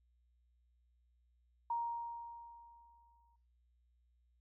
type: tone with exponential decay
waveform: sine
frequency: 937 Hz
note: A#5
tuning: 9 cents sharp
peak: -33 dBFS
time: 1.7-3.36 s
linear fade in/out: 5 ms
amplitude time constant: 360 ms
effects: noise-tail reverb RT60 0.9 s tail -25 dB re dry + added 60 Hz sine -70 dBFS peak until 4.4 s